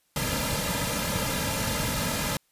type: noise with comb filter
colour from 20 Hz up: pink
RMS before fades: -28 dBFS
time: 0.16-2.37 s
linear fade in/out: 2 ms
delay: 2.7 ms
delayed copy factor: -0.8
effects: white hiss -69 dBFS RMS until 2.51 s + resampled to 32000 Hz